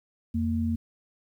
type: tone pair together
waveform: sine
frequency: 86.15 / 230 Hz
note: F2 / A#3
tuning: -23 / -23 cents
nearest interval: octave + perfect fourth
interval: 1700 cents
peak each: -28 / -26 dBFS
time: 0.34-0.76 s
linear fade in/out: 10 ms
effects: 10-bit